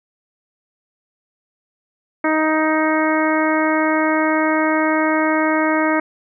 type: harmonic tone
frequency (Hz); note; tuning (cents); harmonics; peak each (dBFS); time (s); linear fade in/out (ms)
312.7; D#4; +9; 1 / 2 / 3 / 4 / 5 / 6 / 7; -18 / -21 / -23 / -24 / -25 / -26 / -26; 2.24-6; 5
effects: none